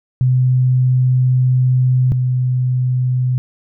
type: tone pair in turn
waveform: sine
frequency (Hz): 127.5 / 126.69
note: C3 / B2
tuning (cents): -44 / +45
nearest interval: unison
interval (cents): 11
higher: first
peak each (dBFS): -10 / -13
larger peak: first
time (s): 0.21-2.12 / 2.12-3.38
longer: first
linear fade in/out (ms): 0
effects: none